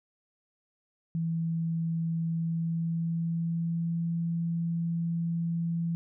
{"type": "tone with pitch glide", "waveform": "sine", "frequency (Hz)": [164.81, 167.88], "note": ["E3", "E3"], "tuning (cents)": [0, 32], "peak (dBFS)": -27, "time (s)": [1.15, 5.95], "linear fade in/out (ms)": 0, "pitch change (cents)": 32, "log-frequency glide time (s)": [2.26, 4.06], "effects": []}